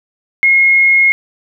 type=tone; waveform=sine; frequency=2156 Hz; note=C#7; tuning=49 cents flat; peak=-6 dBFS; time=0.43-1.12 s; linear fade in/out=0 ms; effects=none